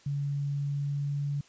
sine tone with pitch glide, 142.1 to 143.09 Hz, C#3 to D3, +43 to -45 cents, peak -28 dBFS, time 0.06-1.41 s, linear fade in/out 5 ms, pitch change +12 cents, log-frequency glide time 0.52-1.28 s, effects white hiss -59 dBFS RMS until 1.48 s + resampled to 16000 Hz

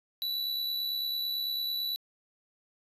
square tone with amplitude modulation, 3951 Hz, B7, in tune, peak -29 dBFS, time 0.22-1.96 s, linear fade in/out 0 ms, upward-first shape sine, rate 69 Hz, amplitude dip 40%, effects resampled to 32000 Hz

